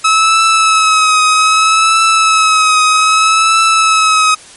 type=tone with vibrato; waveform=sawtooth; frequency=1290 Hz; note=E6; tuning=38 cents flat; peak=-3 dBFS; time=0.04-4.35 s; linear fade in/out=10 ms; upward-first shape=triangle; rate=0.63 Hz; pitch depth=43 cents each way; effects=white hiss -36 dBFS RMS until 4.56 s + MP3 48 kbps